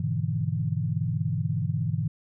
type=chord; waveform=sine; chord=E dominant seventh; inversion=first; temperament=just; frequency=103.01 / 123.61 / 148.33 / 164.81 Hz; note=G#2 / B2 / D3 / E3; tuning=-14 / +2 / +18 / 0 cents; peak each=-30 dBFS; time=0-2.08 s; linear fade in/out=5 ms; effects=none